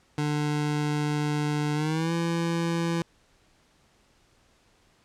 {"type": "tone with pitch glide", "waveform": "25% pulse", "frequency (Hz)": [148.8, 167.99], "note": ["D3", "E3"], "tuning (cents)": [23, 33], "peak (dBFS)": -21, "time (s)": [0.18, 3.02], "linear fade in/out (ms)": 2, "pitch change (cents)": 210, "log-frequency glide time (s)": [1.74, 2.13], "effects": ["pink hiss -63 dBFS RMS until 5.04 s", "low-pass 8000 Hz 12 dB/octave"]}